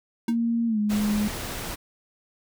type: tone with exponential decay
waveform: square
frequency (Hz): 311.8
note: D#4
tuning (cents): +4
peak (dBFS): -26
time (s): 0.28-0.37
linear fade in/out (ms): 5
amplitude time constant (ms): 18
type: tone with pitch glide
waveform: sine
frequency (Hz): 232.3 to 209.4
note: A#3 to G#3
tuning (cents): -6 to +15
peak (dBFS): -21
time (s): 0.28-1.28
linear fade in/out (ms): 5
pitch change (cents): -179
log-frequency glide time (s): 0.67-0.79
type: noise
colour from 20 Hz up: pink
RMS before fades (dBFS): -33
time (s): 0.89-1.76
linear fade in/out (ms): 20
effects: none